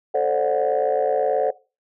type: chord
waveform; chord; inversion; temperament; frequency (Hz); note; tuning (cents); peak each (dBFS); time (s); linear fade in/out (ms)
sine; D dominant seventh; second; just; 440.5 / 528.6 / 587.3 / 734.2; A4 / C5 / D5 / F#5; +2 / +18 / 0 / -14; -22; 0.14-1.51; 10
effects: noise-tail reverb RT60 0.3 s tail -20 dB re dry + tanh soft clip ceiling -11 dBFS